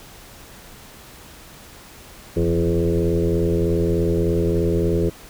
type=tone with frequency modulation; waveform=sine; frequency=255.2 Hz; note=C4; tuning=43 cents flat; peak=-16 dBFS; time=2.36-5.1 s; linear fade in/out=10 ms; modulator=83.3 Hz; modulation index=2.7; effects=pink hiss -43 dBFS RMS until 5.29 s